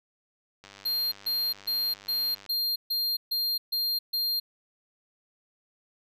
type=click train; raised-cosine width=0.2 ms; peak=-30 dBFS; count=182; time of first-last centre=0.64-2.463 s; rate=99.3 Hz
type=tone bursts; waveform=square; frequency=4200 Hz; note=C8; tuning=6 cents sharp; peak=-26 dBFS; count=9; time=0.85-4.4 s; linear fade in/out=10 ms; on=270 ms; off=140 ms
effects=none